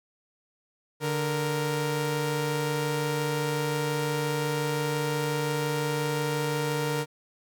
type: tone pair together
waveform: sawtooth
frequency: 146.83 / 466.2 Hz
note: D3 / A#4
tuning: 0 / 0 cents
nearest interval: octave + minor sixth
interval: 2000 cents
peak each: -25 dBFS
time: 1-7.06 s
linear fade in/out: 50 ms
effects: none